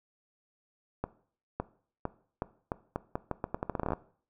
accelerating click train, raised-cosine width 1 ms, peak -17 dBFS, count 20, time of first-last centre 1.04-3.934 s, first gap 560 ms, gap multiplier 0.81, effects noise-tail reverb RT60 0.5 s tail -18 dB re dry

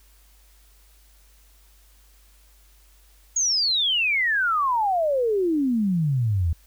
sine exponential sweep, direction down, 6760 to 77.78 Hz, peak -19 dBFS, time 3.36-6.53 s, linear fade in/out 5 ms, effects added 50 Hz sine -53 dBFS peak until 6.66 s + white hiss -59 dBFS RMS until 6.66 s

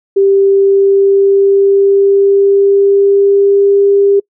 sine tone with pitch glide, 393.1 to 399.5 Hz, G4 to G4, +5 to +33 cents, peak -5 dBFS, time 0.16-4.2 s, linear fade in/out 10 ms, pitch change +28 cents, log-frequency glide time 0.46-3.83 s, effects noise-tail reverb RT60 0.1 s tail -26 dB re dry

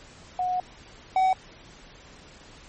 sine / triangle tone pair in turn, 730 / 753.6 Hz, F#5 / F#5, -24 / +32 cents, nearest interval minor second, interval 56 cents, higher second, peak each -23 / -16 dBFS, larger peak second, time 0.39-0.6 / 1.16-1.33 s, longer first, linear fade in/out 2 ms, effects pink hiss -49 dBFS RMS until 2.68 s + MP3 32 kbps

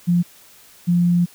sine tone pair in turn, 174.61 / 174.61 Hz, F3 / F3, 0 / 0 cents, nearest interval unison, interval 0 cents, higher neither, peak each -13 dBFS, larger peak neither, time 0.07-0.23 / 0.87-1.26 s, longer second, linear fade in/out 20 ms, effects white hiss -48 dBFS RMS until 1.34 s

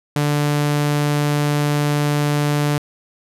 sawtooth tone, 146.83 Hz, D3, in tune, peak -12 dBFS, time 0.16-2.78 s, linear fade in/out 2 ms, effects resampled to 32000 Hz

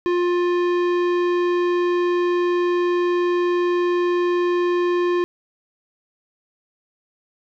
sine tone with tanh clipping, 352.7 Hz, F4, 17 cents sharp, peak -19 dBFS, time 0.06-5.24 s, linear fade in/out 0 ms, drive 16 dB, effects none

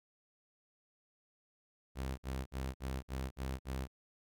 sawtooth tone bursts, 65.9 Hz, C2, 13 cents sharp, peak -33 dBFS, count 7, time 1.95-3.878 s, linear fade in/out 50 ms, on 230 ms, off 53 ms, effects none

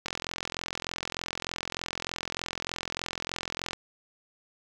click train, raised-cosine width 0.2 ms, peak -14 dBFS, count 160, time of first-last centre 0.06-3.732 s, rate 43.3 Hz, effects 8-bit

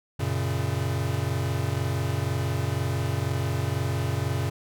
square chord, F# major, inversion none, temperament equal, 92.5 / 116.54 / 138.59 Hz, F#2 / A#2 / C#3, 0 / 0 / 0 cents, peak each -30 dBFS, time 0.19-4.5 s, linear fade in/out 10 ms, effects none

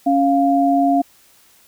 sine tone pair together, 277.7 / 698.5 Hz, C#4 / F5, +3 / 0 cents, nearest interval octave + major third, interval 1597 cents, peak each -15 dBFS, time 0.06-1.02 s, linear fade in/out 10 ms, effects white hiss -52 dBFS RMS until 1.67 s

